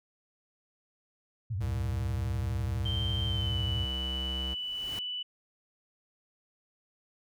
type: tone with vibrato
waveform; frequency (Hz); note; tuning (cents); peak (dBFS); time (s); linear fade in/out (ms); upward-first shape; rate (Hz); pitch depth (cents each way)
sine; 101.4; G#2; -41; -30; 1.5-3.85; 10; triangle; 12; 300
type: tone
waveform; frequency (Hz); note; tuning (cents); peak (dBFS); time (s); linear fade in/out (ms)
square; 65.9; C2; +13; -35; 1.6-4.55; 20
type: tone with pitch glide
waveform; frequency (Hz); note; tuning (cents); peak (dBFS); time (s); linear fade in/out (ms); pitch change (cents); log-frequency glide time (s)
sine; 3136 to 2974; G7 to F#7; 0 to +8; -33; 2.85-5.23; 10; -92; 3.26-3.6
type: noise with exponential growth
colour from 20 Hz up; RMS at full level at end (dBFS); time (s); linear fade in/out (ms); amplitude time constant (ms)
pink; -41; 4.3-4.99; 1; 150
effects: none